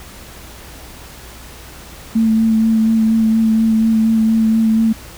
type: tone with vibrato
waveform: sine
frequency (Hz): 222.6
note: A3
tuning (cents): +20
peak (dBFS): -10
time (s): 2.15-4.93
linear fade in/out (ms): 10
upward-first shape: sine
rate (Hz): 4.2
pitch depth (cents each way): 17
effects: added 60 Hz sine -40 dBFS peak until 5.17 s + pink hiss -37 dBFS RMS until 5.17 s